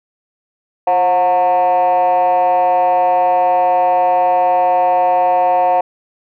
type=tone with frequency modulation; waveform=sine; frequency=723 Hz; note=F#5; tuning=40 cents flat; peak=-8 dBFS; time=0.87-5.81 s; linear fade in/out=5 ms; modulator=189 Hz; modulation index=0.88; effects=tanh soft clip ceiling -8 dBFS